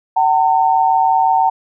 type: tone pair together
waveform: sine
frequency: 761.1 / 907 Hz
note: F#5 / A#5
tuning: +49 / -48 cents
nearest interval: minor third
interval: 303 cents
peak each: -13 dBFS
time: 0.16-1.5 s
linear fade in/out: 10 ms
effects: none